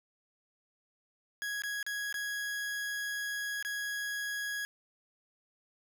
40% pulse tone with dropouts, 1661.2 Hz, G#6, in tune, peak -33 dBFS, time 1.42-4.65 s, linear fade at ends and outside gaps 0 ms, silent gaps 1.62-1.636 / 1.828-1.865 / 2.126-2.142 / 3.626-3.649 s, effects none

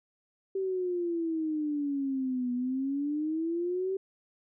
sine exponential two-way sweep, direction down then up, 388.5 to 244.2 to 388.5 Hz, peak -28 dBFS, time 0.55-3.97 s, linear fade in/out 5 ms, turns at 2.53 s, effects none

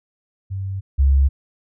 sine tone pair in turn, 96.6 / 68.42 Hz, G2 / C#2, -25 / -22 cents, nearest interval tritone, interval 597 cents, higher first, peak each -23 / -11 dBFS, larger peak second, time 0.5-0.81 / 0.98-1.29 s, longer neither, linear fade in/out 20 ms, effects none

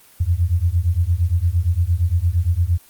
sine beating tone pair, 82.41 / 91.11 Hz, E2 / F#2, 0 / -26 cents, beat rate 8.7 Hz, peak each -18 dBFS, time 0.2-2.78 s, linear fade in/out 10 ms, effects white hiss -49 dBFS RMS until 2.89 s + Opus 24 kbps

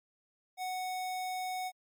square tone, 740 Hz, F#5, in tune, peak -35 dBFS, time 0.57-1.72 s, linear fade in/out 50 ms, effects MP3 96 kbps

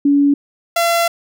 sine / sawtooth tone pair in turn, 284.2 / 679.9 Hz, C#4 / F5, +43 / -47 cents, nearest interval octave + minor third, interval 1510 cents, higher second, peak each -9 dBFS, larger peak neither, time 0.05-0.34 / 0.76-1.08 s, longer second, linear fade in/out 5 ms, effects none

